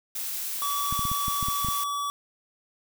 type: noise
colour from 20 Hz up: blue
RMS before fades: -32 dBFS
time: 0.15-1.84 s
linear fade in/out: 5 ms
type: tone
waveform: square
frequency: 1144 Hz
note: D6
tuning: 46 cents flat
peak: -28 dBFS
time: 0.62-2.1 s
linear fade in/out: 0 ms
type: clicks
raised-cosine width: 5 ms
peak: -21 dBFS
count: 9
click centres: 0.926 / 0.993 / 1.053 / 1.116 / 1.282 / 1.428 / 1.485 / 1.647 / 1.686 s
effects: none